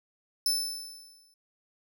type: tone with exponential decay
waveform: sawtooth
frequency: 5274 Hz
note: E8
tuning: in tune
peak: -20 dBFS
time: 0.46-1.34 s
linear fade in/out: 2 ms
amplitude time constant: 190 ms
effects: none